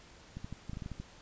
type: clicks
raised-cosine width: 5 ms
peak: -28 dBFS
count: 10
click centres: 0.37 / 0.445 / 0.526 / 0.696 / 0.733 / 0.771 / 0.822 / 0.861 / 0.917 / 1 s
effects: pink hiss -56 dBFS RMS until 1.21 s + resampled to 16000 Hz